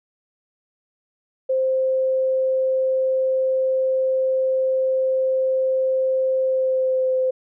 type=tone with pitch glide; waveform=sine; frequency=523.3 to 517 Hz; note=C5 to C5; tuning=0 to -21 cents; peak=-17 dBFS; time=1.49-7.31 s; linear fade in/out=10 ms; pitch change=-21 cents; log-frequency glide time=6.43-7.16 s; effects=none